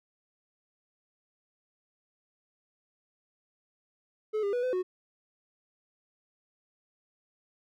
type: tone with pitch steps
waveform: triangle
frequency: 430.2 / 402.1 / 489 / 507 / 367.1 Hz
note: A4 / G4 / B4 / B4 / F#4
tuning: -39 / +44 / -17 / +45 / -14 cents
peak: -25 dBFS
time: 4.33-4.83 s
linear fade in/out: 20 ms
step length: 100 ms
effects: none